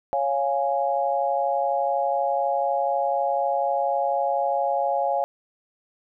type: chord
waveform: sine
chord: Db major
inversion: none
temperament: equal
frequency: 554.4 / 698.5 / 830.6 Hz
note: Db5 / F5 / Ab5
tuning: 0 / 0 / 0 cents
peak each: -25 / -25 / -25 dBFS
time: 0.13-5.24 s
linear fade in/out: 0 ms
effects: none